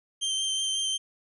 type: tone with vibrato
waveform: sawtooth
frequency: 3138 Hz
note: G7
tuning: 1 cent sharp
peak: -23 dBFS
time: 0.21-0.98 s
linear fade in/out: 20 ms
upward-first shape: sine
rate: 5.5 Hz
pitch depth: 14 cents each way
effects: resampled to 24000 Hz